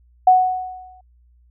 sine tone with exponential decay, 740 Hz, F#5, in tune, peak -6 dBFS, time 0.27-1.01 s, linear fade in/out 5 ms, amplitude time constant 160 ms, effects added 60 Hz sine -51 dBFS peak until 1.5 s

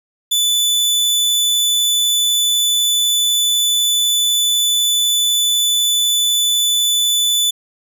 sawtooth tone, 3488 Hz, A7, 16 cents flat, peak -10 dBFS, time 0.31-7.51 s, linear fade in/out 10 ms, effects none

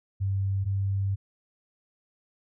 sine tone pair in turn, 97.5 / 98.05 Hz, G2 / G2, -9 / +1 cents, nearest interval unison, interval 10 cents, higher second, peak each -24 dBFS, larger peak neither, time 0.2-0.65 / 0.65-1.16 s, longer second, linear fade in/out 20 ms, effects none

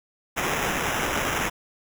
blue noise with sample-and-hold, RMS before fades -26 dBFS, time 0.36-1.5 s, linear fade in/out 20 ms, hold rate 4410 Hz, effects none

